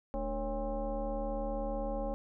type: tone with frequency modulation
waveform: sine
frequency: 293.7 Hz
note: D4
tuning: in tune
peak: -32 dBFS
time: 0.14-2.14 s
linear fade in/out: 0 ms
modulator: 256 Hz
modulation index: 1.9
effects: none